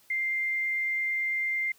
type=tone; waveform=sine; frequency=2097 Hz; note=C7; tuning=3 cents sharp; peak=-26 dBFS; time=0.1-1.72 s; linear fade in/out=5 ms; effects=white hiss -61 dBFS RMS until 1.78 s